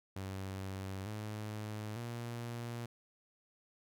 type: tone with pitch steps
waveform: sawtooth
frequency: 96.1 / 106.63 / 118.31 Hz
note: G2 / G#2 / A#2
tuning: -34 / +46 / +26 cents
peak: -36 dBFS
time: 0.16-2.86 s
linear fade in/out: 5 ms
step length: 900 ms
effects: none